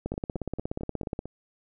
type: two click trains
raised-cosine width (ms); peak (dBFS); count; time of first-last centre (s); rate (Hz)
2; -17 / -24; 20 / 6; 0.06-1.191 / 0.14-1.256; 16.8 / 4.48
effects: none